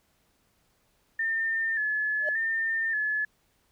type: tone with vibrato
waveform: sine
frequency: 1760 Hz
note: A6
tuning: in tune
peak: -25 dBFS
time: 1.19-3.25 s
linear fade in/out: 5 ms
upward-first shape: square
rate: 0.86 Hz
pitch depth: 45 cents each way
type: tone with exponential growth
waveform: triangle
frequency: 609 Hz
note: D#5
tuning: 37 cents flat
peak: -24 dBFS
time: 2.18-2.29 s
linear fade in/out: 2 ms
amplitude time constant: 22 ms
effects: pink hiss -69 dBFS RMS until 3.71 s